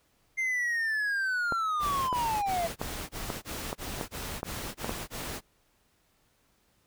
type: linear sweep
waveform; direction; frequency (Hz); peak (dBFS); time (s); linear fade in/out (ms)
triangle; down; 2103 to 654; -25; 0.37-2.68; 20
type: clicks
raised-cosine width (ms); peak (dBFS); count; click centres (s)
1; -17; 9; 1.523 / 2.128 / 2.815 / 3.302 / 3.729 / 4.012 / 4.431 / 4.845 / 4.894
type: noise bursts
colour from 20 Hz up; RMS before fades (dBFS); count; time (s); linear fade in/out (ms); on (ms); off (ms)
pink; -37; 11; 1.79-5.41; 50; 310; 21
effects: pink hiss -69 dBFS RMS until 6.86 s